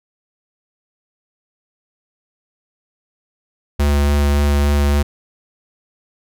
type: tone with vibrato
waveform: square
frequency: 72 Hz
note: D2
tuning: 34 cents flat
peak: -13 dBFS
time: 3.79-5.03 s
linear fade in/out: 10 ms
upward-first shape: sine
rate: 3.5 Hz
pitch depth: 11 cents each way
effects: none